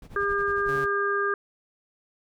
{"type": "noise with tremolo", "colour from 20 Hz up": "brown", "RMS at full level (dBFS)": -40, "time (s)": [0.02, 0.86], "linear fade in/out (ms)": 2, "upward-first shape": "sine", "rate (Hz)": 11, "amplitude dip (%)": 85}
{"type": "harmonic tone", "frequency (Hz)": 402.4, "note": "G4", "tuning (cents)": 45, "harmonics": [1, 3, 4], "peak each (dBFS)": [-27, -27, -27], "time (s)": [0.16, 1.34], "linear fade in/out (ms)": 2}
{"type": "tone", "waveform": "sawtooth", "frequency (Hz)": 140.9, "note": "C#3", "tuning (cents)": 29, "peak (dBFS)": -30, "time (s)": [0.68, 0.85], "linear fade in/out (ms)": 10}
{"effects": []}